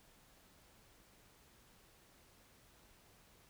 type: silence
effects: pink hiss -66 dBFS RMS until 3.49 s